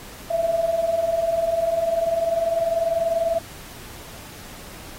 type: tone pair together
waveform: sine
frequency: 649.8 / 670 Hz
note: E5 / E5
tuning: -25 / +28 cents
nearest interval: minor second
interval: 53 cents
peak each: -25 / -20 dBFS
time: 0.3-3.39 s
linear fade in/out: 10 ms
effects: pink hiss -41 dBFS RMS until 4.98 s + AAC 48 kbps